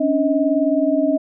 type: tone cluster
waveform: sine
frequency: 273 / 292.2 / 633 Hz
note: C#4 / D4 / D#5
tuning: -26 / -9 / +30 cents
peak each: -19 dBFS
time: 0-1.18 s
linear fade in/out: 10 ms
effects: none